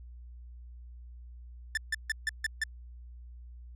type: tone bursts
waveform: 45% pulse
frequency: 1766 Hz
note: A6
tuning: 6 cents sharp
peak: -27 dBFS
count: 6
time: 1.75-2.638 s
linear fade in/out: 2 ms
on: 23 ms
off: 150 ms
effects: added 60 Hz sine -45 dBFS peak until 3.75 s + low-pass 10000 Hz 12 dB/octave